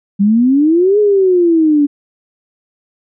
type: exponential two-way sweep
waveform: sine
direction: up then down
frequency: 193.9 to 424.4 to 283.6 Hz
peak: -7 dBFS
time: 0.19-1.87 s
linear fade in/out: 20 ms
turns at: 0.99 s
effects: none